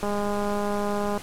click train, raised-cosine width 1 ms, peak -15 dBFS, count 236, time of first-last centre 0.03-1.176 s, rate 205 Hz, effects pink hiss -40 dBFS RMS until 1.22 s + low-pass 12000 Hz 12 dB/octave

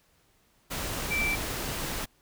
sine tone in noise, 2334 Hz, D7, 11 cents flat, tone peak -26 dBFS, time 1.1-1.36 s, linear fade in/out 20 ms, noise pink, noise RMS -33 dBFS, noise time 0.7-2.06 s, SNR +4 dB, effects pink hiss -66 dBFS RMS until 2.21 s

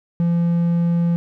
triangle tone, 170.7 Hz, F3, 39 cents flat, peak -13 dBFS, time 0.2-1.16 s, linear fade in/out 0 ms, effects none

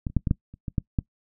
clicks, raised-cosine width 5 ms, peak -15 / -28 / -8 / -12 / -8 / -30 / -19 / -11 / -10 dBFS, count 9, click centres 0.068 / 0.1 / 0.167 / 0.272 / 0.311 / 0.54 / 0.682 / 0.782 / 0.988 s, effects noise-tail reverb RT60 0.1 s tail -22 dB re dry

